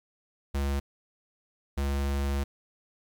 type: tone pair in turn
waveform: square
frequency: 69.7 / 69.7 Hz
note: C#2 / C#2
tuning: +10 / +10 cents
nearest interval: unison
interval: 0 cents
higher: neither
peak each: -27 dBFS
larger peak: neither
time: 0.54-0.8 / 1.77-2.44 s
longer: second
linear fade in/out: 10 ms
effects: 11-bit